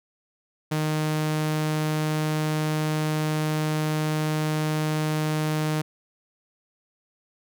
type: tone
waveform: sawtooth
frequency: 154.3 Hz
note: D#3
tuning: 14 cents flat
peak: -19 dBFS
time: 0.71-5.82 s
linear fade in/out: 10 ms
effects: none